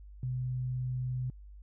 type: tone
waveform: sine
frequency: 126.9 Hz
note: B2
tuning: 47 cents sharp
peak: -31 dBFS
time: 0.23-1.3 s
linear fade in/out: 2 ms
effects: added 50 Hz sine -47 dBFS peak until 1.62 s